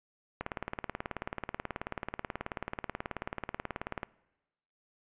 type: click train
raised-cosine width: 0.5 ms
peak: -19 dBFS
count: 68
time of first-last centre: 0.41-4.032 s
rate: 18.5 Hz
effects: noise-tail reverb RT60 1.0 s tail -22 dB re dry + resampled to 8000 Hz